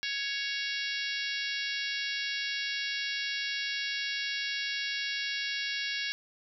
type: harmonic tone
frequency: 556 Hz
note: C#5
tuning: 5 cents sharp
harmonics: 3 / 4 / 5 / 6 / 7 / 8 / 9 / 10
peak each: -37 / -38 / -39 / -40 / -40 / -41 / -42 / -42 dBFS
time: 0.03-6.12 s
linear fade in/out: 0 ms
effects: none